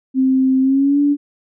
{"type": "tone with pitch glide", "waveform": "sine", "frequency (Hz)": [262.4, 287.8], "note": ["C4", "D4"], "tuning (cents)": [5, -35], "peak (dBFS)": -11, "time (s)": [0.14, 1.17], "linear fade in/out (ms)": 50, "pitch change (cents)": 160, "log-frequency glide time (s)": [0.61, 1], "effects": []}